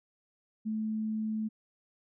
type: tone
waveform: sine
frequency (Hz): 217.6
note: A3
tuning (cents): -19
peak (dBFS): -30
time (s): 0.65-1.49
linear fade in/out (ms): 20
effects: none